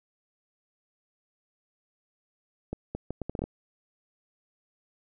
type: accelerating click train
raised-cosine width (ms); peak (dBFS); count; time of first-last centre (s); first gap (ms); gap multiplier
2; -19; 9; 2.73-3.44; 220; 0.71
effects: none